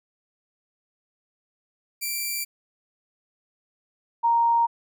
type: tone pair in turn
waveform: 5% pulse / sine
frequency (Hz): 2349 / 932.2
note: D7 / A#5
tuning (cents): 0 / 0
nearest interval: octave + major third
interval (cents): 1600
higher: first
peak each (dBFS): -17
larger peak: neither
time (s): 2.01-2.45 / 4.23-4.67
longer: neither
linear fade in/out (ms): 20
effects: none